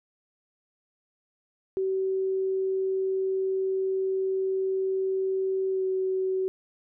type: tone with pitch glide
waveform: sine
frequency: 381.4 to 377.2 Hz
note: G4 to F#4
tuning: -47 to +33 cents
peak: -24 dBFS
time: 1.77-6.48 s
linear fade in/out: 0 ms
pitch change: -20 cents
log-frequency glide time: 5.7-5.84 s
effects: none